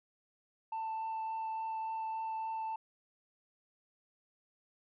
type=tone with vibrato; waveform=sine; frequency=888 Hz; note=A5; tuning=16 cents sharp; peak=-33 dBFS; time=0.72-2.76 s; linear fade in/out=5 ms; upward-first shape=triangle; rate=3.5 Hz; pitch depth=9 cents each way; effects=tanh soft clip ceiling -34 dBFS